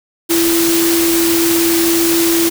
sine tone in noise, 335.2 Hz, E4, 29 cents sharp, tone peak -12 dBFS, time 0.29-2.5 s, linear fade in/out 20 ms, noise white, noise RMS -17 dBFS, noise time 0.29-2.5 s, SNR +2 dB, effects none

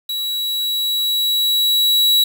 45% pulse tone with level ramp, 3900 Hz, B7, 23 cents flat, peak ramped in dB -21 to -11 dBFS, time 0.09-2.24 s, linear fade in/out 5 ms, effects 7-bit

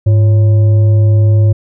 sine tone with frequency modulation, 103.83 Hz, G#2, in tune, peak -5 dBFS, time 0.06-1.53 s, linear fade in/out 10 ms, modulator 451 Hz, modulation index 0.22, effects none

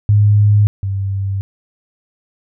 sine tone pair in turn, 103.83 / 97.84 Hz, G#2 / G2, 0 / -3 cents, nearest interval minor second, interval 103 cents, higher first, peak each -7 / -16 dBFS, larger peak first, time 0.09-0.67 / 0.83-1.41 s, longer neither, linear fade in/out 0 ms, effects none

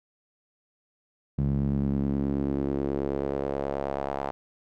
sawtooth tone with band-pass filter sweep, 69.3 Hz, C#2, in tune, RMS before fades -28 dBFS, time 1.38-4.31 s, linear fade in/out 0 ms, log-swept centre 160 to 780 Hz, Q 2.2, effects none

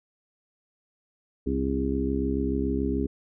harmonic tone with a mistuned harmonic, 67 Hz, C2, 42 cents sharp, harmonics 1 / 2 / 3 / 4 / 5 / 6, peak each -30 / -38 / -32 / -28 / -33 / -31 dBFS, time 1.46-3.07 s, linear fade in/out 10 ms, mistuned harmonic 6, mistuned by +19 cents, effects none

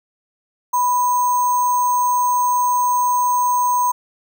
sine tone with sample-and-hold, 987.8 Hz, B5, in tune, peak -14 dBFS, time 0.73-3.92 s, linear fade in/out 10 ms, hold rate 7350 Hz, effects none

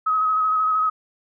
sine tone with vibrato, 1272 Hz, D#6, 38 cents sharp, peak -17 dBFS, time 0.06-0.9 s, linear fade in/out 10 ms, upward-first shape square, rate 13 Hz, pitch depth 16 cents each way, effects none

